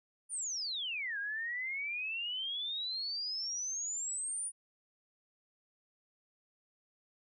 sine exponential two-way sweep, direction down then up, 9690 to 1600 to 9690 Hz, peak -35 dBFS, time 0.29-4.52 s, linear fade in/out 50 ms, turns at 1.18 s, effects none

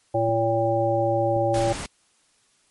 harmonic tone, 113.6 Hz, A#2, 44 cents flat, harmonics 1 / 3 / 5 / 7, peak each -27 / -26 / -22 / -25 dBFS, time 0.14-1.73 s, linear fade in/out 10 ms
clicks, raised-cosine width 3 ms, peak -24 dBFS, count 2, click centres 0.29 / 1.365 s
pink noise, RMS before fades -32 dBFS, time 1.54-1.86 s, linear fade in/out 2 ms
effects white hiss -63 dBFS RMS until 2.7 s + MP3 48 kbps

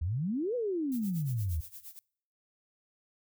sine exponential two-way sweep, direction up then down, 74.2 to 510 to 74.2 Hz, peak -29 dBFS, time 0.01-1.61 s, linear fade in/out 10 ms, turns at 0.55 s
violet noise with tremolo, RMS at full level -45 dBFS, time 0.92-1.99 s, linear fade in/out 0 ms, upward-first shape sine, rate 8.6 Hz, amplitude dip 85%
effects noise-tail reverb RT60 0.6 s tail -26 dB re dry

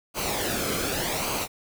pink noise with flanger, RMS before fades -28 dBFS, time 0.14-1.48 s, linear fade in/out 50 ms, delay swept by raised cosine 0.55 to 1.1 ms, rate 0.85 Hz, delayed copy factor -0.6, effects none

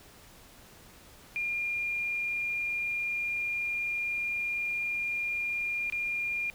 sine tone with dropouts, 2408 Hz, D7, 43 cents sharp, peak -29 dBFS, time 1.36-6.5 s, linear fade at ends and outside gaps 0 ms, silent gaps 5.899-5.924 s, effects pink hiss -54 dBFS RMS until 6.54 s

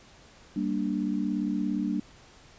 sine chord, G minor, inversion none, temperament equal, 196 / 233.1 / 293.7 Hz, G3 / Bb3 / D4, 0 / 0 / 0 cents, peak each -30 / -31 / -30 dBFS, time 0.56-2 s, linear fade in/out 5 ms, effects pink hiss -54 dBFS RMS until 2.58 s + resampled to 16000 Hz

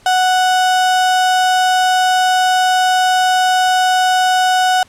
35% pulse tone, 740 Hz, F#5, in tune, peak -9 dBFS, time 0.06-4.83 s, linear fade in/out 2 ms, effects pink hiss -48 dBFS RMS until 4.88 s + low-pass 9000 Hz 12 dB/octave

